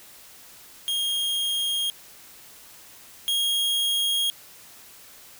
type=tone pair in turn; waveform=45% pulse; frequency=3246 / 3267 Hz; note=G#7 / G#7; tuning=-40 / -29 cents; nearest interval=unison; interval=11 cents; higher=second; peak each=-23 / -21 dBFS; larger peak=second; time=0.88-1.9 / 3.28-4.3 s; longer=neither; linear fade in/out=0 ms; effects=white hiss -48 dBFS RMS until 5.39 s

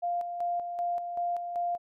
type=tone with tremolo; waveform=sine; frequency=698.5 Hz; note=F5; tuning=in tune; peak=-27 dBFS; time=0.02-1.78 s; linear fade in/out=20 ms; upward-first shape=square; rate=2.6 Hz; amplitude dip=50%; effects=none

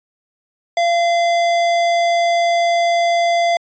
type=tone with tanh clipping; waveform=sine; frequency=686 Hz; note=F5; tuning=31 cents flat; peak=-15 dBFS; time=0.77-3.57 s; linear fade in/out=2 ms; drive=18 dB; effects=resampled to 16000 Hz

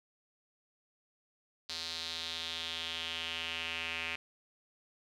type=tone with band-pass filter sweep; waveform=square; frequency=82.4 Hz; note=E2; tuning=in tune; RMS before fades=-39 dBFS; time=1.69-4.16 s; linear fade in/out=5 ms; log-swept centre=4300 to 2500 Hz; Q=4; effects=none

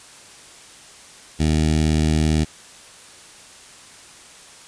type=tone with notch filter; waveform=15% pulse; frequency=77.78 Hz; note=D#2; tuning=in tune; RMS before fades=-18 dBFS; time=1.39-2.45 s; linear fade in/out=20 ms; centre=1100 Hz; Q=0.61; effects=white hiss -44 dBFS RMS until 4.67 s + resampled to 22050 Hz

